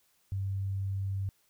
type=tone; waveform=sine; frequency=97.4 Hz; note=G2; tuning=11 cents flat; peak=-30 dBFS; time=0.32-1.29 s; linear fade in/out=0 ms; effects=white hiss -70 dBFS RMS until 1.49 s